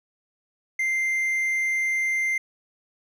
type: tone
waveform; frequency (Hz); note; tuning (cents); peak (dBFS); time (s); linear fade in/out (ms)
triangle; 2090; C7; -2; -20; 0.79-2.38; 5
effects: none